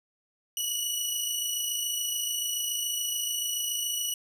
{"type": "tone pair together", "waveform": "15% pulse", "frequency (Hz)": [2912, 2939], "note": ["F#7", "F#7"], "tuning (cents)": [-28, -12], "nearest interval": "unison", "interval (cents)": 16, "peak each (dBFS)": [-28, -22], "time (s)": [0.57, 4.14], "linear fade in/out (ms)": 2, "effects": []}